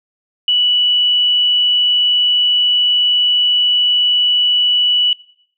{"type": "tone", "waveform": "sine", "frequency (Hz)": 2953, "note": "F#7", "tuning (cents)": -4, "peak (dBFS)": -10, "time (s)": [0.48, 5.13], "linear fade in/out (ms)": 2, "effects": ["noise-tail reverb RT60 0.7 s tail -23 dB re dry"]}